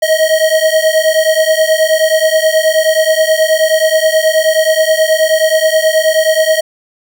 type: beating tone pair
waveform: square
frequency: 628 / 637.4 Hz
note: D#5 / D#5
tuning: +16 / +42 cents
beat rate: 9.4 Hz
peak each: -12 dBFS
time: 0.02-6.61 s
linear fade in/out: 10 ms
effects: none